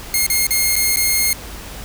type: tone with dropouts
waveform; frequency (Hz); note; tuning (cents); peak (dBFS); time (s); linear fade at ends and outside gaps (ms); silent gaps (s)
5% pulse; 2140; C7; +38; -4; 0.14-1.33; 1; 0.265-0.3 / 0.468-0.507 / 0.756-0.763 / 0.96-0.97
effects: added 50 Hz sine -34 dBFS peak until 1.84 s + pink hiss -34 dBFS RMS until 1.84 s